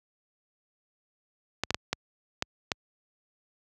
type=clicks; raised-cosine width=0.2 ms; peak=-9 dBFS; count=6; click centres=1.636 / 1.706 / 1.745 / 1.93 / 2.424 / 2.718 s; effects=high-pass 60 Hz 12 dB/octave